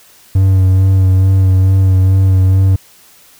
triangle tone with vibrato, 94.7 Hz, F#2, 41 cents sharp, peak -4 dBFS, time 0.35-2.76 s, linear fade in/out 5 ms, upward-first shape sine, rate 2.3 Hz, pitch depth 22 cents each way, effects white hiss -44 dBFS RMS until 3.39 s

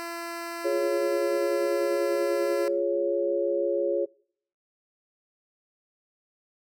10% pulse tone, 339 Hz, E4, 49 cents sharp, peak -25 dBFS, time 0-2.68 s, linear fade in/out 0 ms
sine chord, Db major, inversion first, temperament equal, 349.2 / 415.3 / 554.4 Hz, F4 / Ab4 / Db5, 0 / 0 / 0 cents, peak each -28 / -29 / -26 dBFS, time 0.64-4.06 s, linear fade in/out 20 ms
effects noise-tail reverb RT60 0.6 s tail -24 dB re dry

